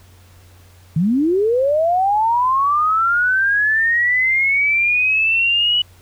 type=linear sweep; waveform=sine; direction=up; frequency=147.3 to 2960 Hz; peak=-13 dBFS; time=0.96-5.82 s; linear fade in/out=5 ms; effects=added 90 Hz sine -45 dBFS peak until 6.01 s + pink hiss -51 dBFS RMS until 6.01 s